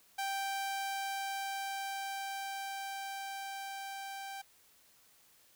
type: tone with level ramp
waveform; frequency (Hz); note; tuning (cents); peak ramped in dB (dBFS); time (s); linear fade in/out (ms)
sawtooth; 784; G5; 0; -30 to -38; 0.18-4.42; 10
effects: white hiss -65 dBFS RMS until 5.55 s